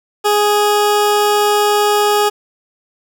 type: tone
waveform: 20% pulse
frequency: 415.3 Hz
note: G#4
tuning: in tune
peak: -6 dBFS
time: 0.24-2.3 s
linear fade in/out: 20 ms
effects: 7-bit